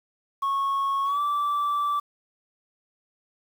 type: tone with pitch glide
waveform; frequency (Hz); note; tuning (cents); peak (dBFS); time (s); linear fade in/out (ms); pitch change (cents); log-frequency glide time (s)
sine; 1100 to 1163.4; C#6 to D6; -14 to -17; -20; 0.42-2; 10; +97; 1.04-1.2
effects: tanh soft clip ceiling -21 dBFS + 8-bit